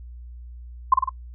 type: tone with echo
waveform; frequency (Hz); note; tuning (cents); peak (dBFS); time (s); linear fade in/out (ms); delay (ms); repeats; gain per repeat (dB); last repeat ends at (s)
sine; 1044; C6; -4; -10; 0.92-0.94; 5; 51; 3; -4; 1.093
effects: noise-tail reverb RT60 0.1 s tail -21 dB re dry + added 60 Hz sine -37 dBFS peak until 1.34 s